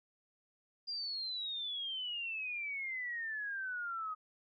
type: exponential sweep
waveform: sine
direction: down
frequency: 4850 to 1247 Hz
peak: -37 dBFS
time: 0.87-4.15 s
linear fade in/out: 20 ms
effects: none